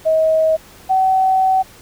sine tone pair in turn, 636 / 758.5 Hz, D#5 / F#5, +38 / +43 cents, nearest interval minor third, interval 305 cents, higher second, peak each -11 dBFS, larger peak neither, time 0.05-0.57 / 0.89-1.63 s, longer second, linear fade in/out 20 ms, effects pink hiss -43 dBFS RMS until 1.81 s

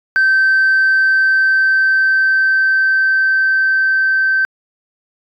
sine tone with level ramp, 1550 Hz, G6, 20 cents flat, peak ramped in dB -7 to -10 dBFS, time 0.16-4.45 s, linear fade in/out 0 ms, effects tanh soft clip ceiling -7 dBFS

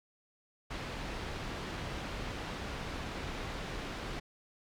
pink low-pass noise, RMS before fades -40 dBFS, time 0.7-4.2 s, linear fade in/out 10 ms, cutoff 3800 Hz, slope 12 dB/octave, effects none

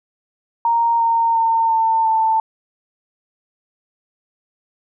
sine tone with pitch steps, 930 / 919.3 / 908.8 / 898.3 / 888 Hz, A#5 / A#5 / A#5 / A5 / A5, -4 / -24 / -44 / +36 / +16 cents, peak -13 dBFS, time 0.65-2.4 s, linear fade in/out 2 ms, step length 350 ms, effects none

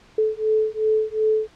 sine beating tone pair, 433.2 / 435.9 Hz, A4 / A4, -27 / -16 cents, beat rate 2.7 Hz, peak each -21 dBFS, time 0.18-1.48 s, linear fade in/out 5 ms, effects pink hiss -52 dBFS RMS until 1.55 s + low-pass 5000 Hz 12 dB/octave

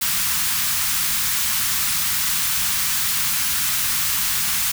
white band-stop noise, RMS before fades -21 dBFS, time 0.01-4.72 s, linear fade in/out 10 ms, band 210 to 1000 Hz, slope 24 dB/octave, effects none

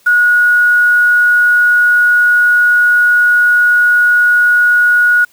sine tone with quantisation, 1453 Hz, F#6, 32 cents flat, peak -6 dBFS, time 0.06-5.25 s, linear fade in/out 10 ms, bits 5, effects white hiss -50 dBFS RMS until 5.32 s

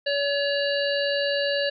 harmonic tone, 567 Hz, C#5, 39 cents sharp, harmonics 1 / 3 / 5 / 7 / 8, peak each -24 / -29 / -31 / -32 / -33 dBFS, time 0.06-1.7 s, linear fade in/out 10 ms, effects none

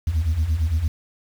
sine beating tone pair, 73.7 / 82.5 Hz, D2 / E2, +7 / +2 cents, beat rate 8.8 Hz, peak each -22 / -18 dBFS, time 0.07-0.88 s, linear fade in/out 5 ms, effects tanh soft clip ceiling -15 dBFS + 7-bit

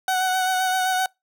30% pulse tone with vibrato, 746 Hz, F#5, 14 cents sharp, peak -17 dBFS, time 0.08-1.06 s, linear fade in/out 2 ms, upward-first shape sine, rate 7.7 Hz, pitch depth 23 cents each way, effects noise-tail reverb RT60 0.2 s tail -26 dB re dry

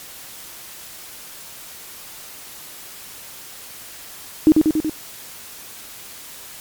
sine tone with echo, 311.1 Hz, D#4, in tune, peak -6 dBFS, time 4.47-4.52 s, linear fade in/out 0 ms, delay 94 ms, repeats 4, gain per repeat -3 dB, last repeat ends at 4.896 s, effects white hiss -38 dBFS RMS until 6.6 s + MP3 96 kbps

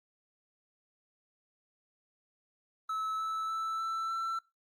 triangle tone with pitch steps, 1300 / 1309.8 / 1319.7 / 1329.6 / 1339.6 Hz, E6 / E6 / E6 / E6 / E6, -24 / -11 / +2 / +15 / +27 cents, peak -30 dBFS, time 2.89-4.39 s, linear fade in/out 5 ms, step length 300 ms, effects noise-tail reverb RT60 0.2 s tail -19 dB re dry + Opus 32 kbps

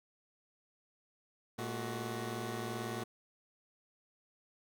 15% pulse tone cluster, 116.4 / 214.1 / 371.9 Hz, A#2 / A3 / F#4, -2 / -47 / +9 cents, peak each -34 / -38 / -36 dBFS, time 1.58-3.04 s, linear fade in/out 10 ms, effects none

